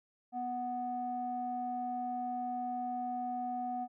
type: tone with low-pass filter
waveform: square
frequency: 246.6 Hz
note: B3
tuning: 2 cents flat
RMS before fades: -37 dBFS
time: 0.32-3.88 s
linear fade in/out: 50 ms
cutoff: 740 Hz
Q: 6.5
effects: none